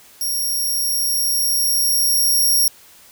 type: tone with level ramp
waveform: 5% pulse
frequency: 5588 Hz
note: F8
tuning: in tune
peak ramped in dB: -14 to -7 dBFS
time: 0.21-2.68 s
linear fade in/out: 2 ms
effects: white hiss -47 dBFS RMS until 3.11 s